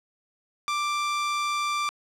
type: tone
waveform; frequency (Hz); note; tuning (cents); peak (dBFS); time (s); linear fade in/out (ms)
sawtooth; 1178; D6; +5; -21; 0.68-1.89; 0
effects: low-pass 7000 Hz 12 dB/octave + 9-bit